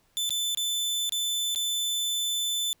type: tone with dropouts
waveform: sawtooth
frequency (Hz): 3520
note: A7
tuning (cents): 0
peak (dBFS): -23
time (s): 0.17-2.73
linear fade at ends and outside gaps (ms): 0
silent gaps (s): 0.293-0.306 / 0.548-0.573 / 1.094-1.122 / 1.548-1.559
effects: pink hiss -67 dBFS RMS until 2.8 s